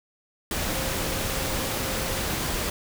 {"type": "tone in noise", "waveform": "sine", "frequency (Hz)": 530, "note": "C5", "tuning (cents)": 22, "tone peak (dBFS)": -37, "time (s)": [0.68, 2.21], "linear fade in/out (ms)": 2, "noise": "pink", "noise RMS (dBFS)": -28, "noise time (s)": [0.51, 2.7], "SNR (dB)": -12, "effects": []}